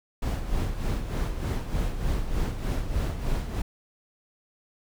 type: noise with tremolo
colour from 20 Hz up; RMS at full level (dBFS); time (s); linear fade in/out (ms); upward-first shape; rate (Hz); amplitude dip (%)
brown; -25; 0.22-3.62; 5; sine; 3.3; 60
effects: none